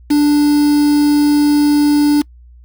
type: tone with quantisation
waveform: triangle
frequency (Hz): 293.5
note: D4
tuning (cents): -1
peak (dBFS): -6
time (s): 0.1-2.22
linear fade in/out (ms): 10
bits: 4
effects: noise-tail reverb RT60 0.1 s tail -25 dB re dry + added 60 Hz sine -38 dBFS peak until 2.64 s